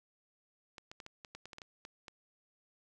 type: clicks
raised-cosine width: 0.2 ms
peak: -30 dBFS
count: 12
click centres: 0.782 / 0.915 / 1.002 / 1.064 / 1.248 / 1.35 / 1.456 / 1.532 / 1.584 / 1.618 / 1.851 / 2.082 s
effects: none